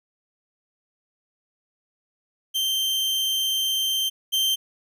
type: tone pair in turn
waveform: 40% pulse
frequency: 3136 / 3136 Hz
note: G7 / G7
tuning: 0 / 0 cents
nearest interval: unison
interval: 0 cents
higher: neither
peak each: -21 / -19 dBFS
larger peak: second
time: 2.54-4.1 / 4.32-4.56 s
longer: first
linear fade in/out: 20 ms
effects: none